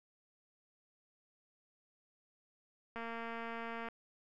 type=click train; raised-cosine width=0.5 ms; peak=-29 dBFS; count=214; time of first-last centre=2.96-3.886 s; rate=230 Hz; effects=none